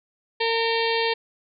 harmonic tone with a mistuned harmonic, 456.8 Hz, A#4, 35 cents flat, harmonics 1 / 2 / 4 / 5 / 6 / 7 / 8 / 9 / 10, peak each -24 / -27 / -30 / -31 / -32 / -32 / -33 / -34 / -34 dBFS, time 0.4-1.14 s, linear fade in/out 10 ms, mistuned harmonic 5, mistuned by +16 cents, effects none

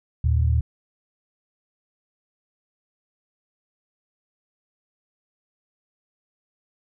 sine tone pair together, 77.6 / 115.03 Hz, D#2 / A#2, -4 / -23 cents, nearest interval perfect fifth, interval 681 cents, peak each -18 / -22 dBFS, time 0.24-0.61 s, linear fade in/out 5 ms, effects none

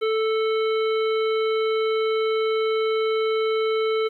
harmonic tone, 440 Hz, A4, in tune, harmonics 1 / 3 / 5 / 7 / 9, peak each -20 / -30 / -34 / -37 / -39 dBFS, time 0.01-4.09 s, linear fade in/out 20 ms, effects 10-bit

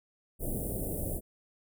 pink band-stop noise, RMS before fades -34 dBFS, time 0.39-1.21 s, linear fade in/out 50 ms, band 650 to 9100 Hz, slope 48 dB/octave, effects none

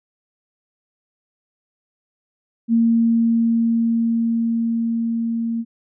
sine tone with level ramp, 230 Hz, A#3, 23 cents flat, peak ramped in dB -12 to -20 dBFS, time 2.68-5.65 s, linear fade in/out 50 ms, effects none

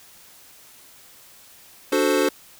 square chord, D dominant seventh, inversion none, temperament equal, 293.7 / 370 / 440 / 523.3 Hz, D4 / F#4 / A4 / C5, 0 / 0 / 0 / 0 cents, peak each -24 dBFS, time 1.92-2.29 s, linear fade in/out 5 ms, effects white hiss -49 dBFS RMS until 2.59 s

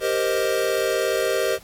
square chord, C minor seventh, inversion second, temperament equal, 392 / 466.2 / 523.3 / 622.3 Hz, G4 / Bb4 / C5 / Eb5, 0 / 0 / 0 / 0 cents, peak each -26 dBFS, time 0-1.59 s, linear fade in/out 50 ms, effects pink hiss -47 dBFS RMS until 1.63 s + MP3 64 kbps

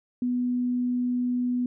sine tone, 246.9 Hz, B3, in tune, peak -23 dBFS, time 0.22-1.66 s, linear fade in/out 2 ms, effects none

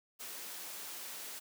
white high-pass noise, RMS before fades -45 dBFS, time 0.19-1.4 s, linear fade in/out 20 ms, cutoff 250 Hz, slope 12 dB/octave, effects none

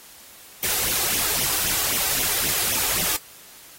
white noise with flanger, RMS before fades -23 dBFS, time 0.63-3.17 s, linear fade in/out 10 ms, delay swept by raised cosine 0.31 to 2.61 ms, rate 3.8 Hz, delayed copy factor +0.8, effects white hiss -46 dBFS RMS until 3.78 s + AAC 48 kbps

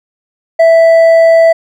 sine tone with hard clipping, 659 Hz, E5, 1 cent flat, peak -4 dBFS, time 0.59-1.53 s, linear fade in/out 10 ms, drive 4 dB, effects none

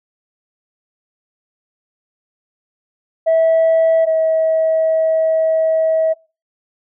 sine tone pair in turn, 651 / 642 Hz, E5 / E5, -22 / -46 cents, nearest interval unison, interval 24 cents, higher first, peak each -8 / -11 dBFS, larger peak first, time 3.26-4.06 / 4.06-6.14 s, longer second, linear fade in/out 20 ms, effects noise-tail reverb RT60 0.3 s tail -22 dB re dry + tanh soft clip ceiling -8 dBFS

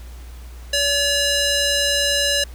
square tone with band-pass filter, 570 Hz, C#5, 48 cents sharp, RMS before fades -19 dBFS, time 0.73-2.44 s, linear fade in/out 5 ms, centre 4700 Hz, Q 0.92, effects added 60 Hz sine -34 dBFS peak until 2.54 s + pink hiss -47 dBFS RMS until 2.54 s

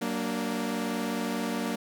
sawtooth chord, Gb augmented, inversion none, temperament equal with one note detuned, 188.23 / 233.1 / 293.7 Hz, Gb3 / Bb3 / D4, +30 / 0 / 0 cents, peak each -31 / -27 / -31 dBFS, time 0.01-1.76 s, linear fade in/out 10 ms, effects none

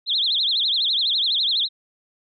sine tone with vibrato, 3671 Hz, A#7, 27 cents flat, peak -18 dBFS, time 0.06-1.69 s, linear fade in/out 50 ms, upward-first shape triangle, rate 12 Hz, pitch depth 280 cents each way, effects none

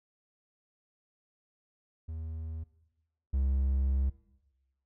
triangle tone pair in turn, 80 / 67.02 Hz, D#2 / C2, +49 / +42 cents, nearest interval minor third, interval 307 cents, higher first, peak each -34 / -24 dBFS, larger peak second, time 2.08-2.64 / 3.33-4.1 s, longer second, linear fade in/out 10 ms, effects noise-tail reverb RT60 1.0 s tail -18 dB re dry

